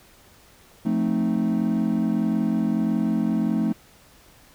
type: chord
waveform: triangle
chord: F dominant seventh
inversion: none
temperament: equal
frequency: 174.61 / 220 / 261.6 / 311.1 Hz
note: F3 / A3 / C4 / Eb4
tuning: 0 / 0 / 0 / 0 cents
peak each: -25 / -20 / -25 / -26 dBFS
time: 0.85-3.73 s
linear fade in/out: 10 ms
effects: tanh soft clip ceiling -10 dBFS + pink hiss -53 dBFS RMS until 4.54 s